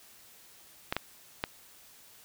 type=clicks; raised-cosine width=0.3 ms; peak=-13 dBFS; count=3; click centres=0.925 / 0.966 / 1.439 s; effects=white hiss -56 dBFS RMS until 2.24 s